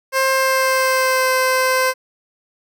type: tone with pitch glide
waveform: 15% pulse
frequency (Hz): 530 to 517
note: C5 to C5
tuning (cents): +22 to -21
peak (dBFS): -8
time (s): 0.12-1.94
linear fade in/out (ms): 50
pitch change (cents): -43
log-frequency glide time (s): 0.31-1.31
effects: none